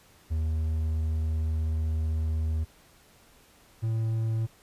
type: tone pair in turn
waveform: triangle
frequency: 79 / 112.04 Hz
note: D#2 / A2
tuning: +27 / +32 cents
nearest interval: tritone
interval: 605 cents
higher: second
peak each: -23 dBFS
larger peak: neither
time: 0.3-2.65 / 3.82-4.47 s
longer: first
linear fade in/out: 20 ms
effects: pink hiss -58 dBFS RMS until 4.62 s + resampled to 32000 Hz